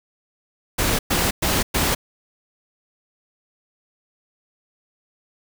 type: noise bursts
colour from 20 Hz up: pink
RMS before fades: -20 dBFS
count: 4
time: 0.78-1.95 s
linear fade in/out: 10 ms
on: 210 ms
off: 110 ms
effects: none